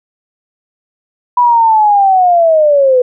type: linear sweep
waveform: sine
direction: down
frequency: 987.8 to 492.1 Hz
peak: -5 dBFS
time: 1.37-3.02 s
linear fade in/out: 5 ms
effects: none